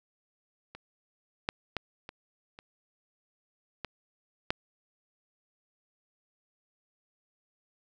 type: clicks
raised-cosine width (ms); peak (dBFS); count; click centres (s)
0.3; -28 / -12 / -15 / -25 / -30 / -19 / -11; 7; 0.75 / 1.489 / 1.767 / 2.091 / 2.589 / 3.847 / 4.505
effects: none